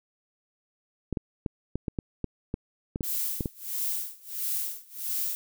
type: clicks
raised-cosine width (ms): 3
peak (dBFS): -16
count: 12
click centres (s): 1.127 / 1.172 / 1.462 / 1.756 / 1.882 / 1.988 / 2.243 / 2.541 / 2.959 / 3.008 / 3.408 / 3.458
type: noise with tremolo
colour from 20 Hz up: violet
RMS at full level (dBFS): -29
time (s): 3.03-5.35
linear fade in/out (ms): 0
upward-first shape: sine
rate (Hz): 1.5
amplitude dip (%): 95
effects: none